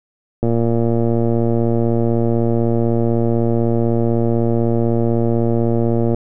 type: click train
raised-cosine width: 2 ms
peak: -5 dBFS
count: 664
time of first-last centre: 0.43-6.146 s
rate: 116 Hz
effects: none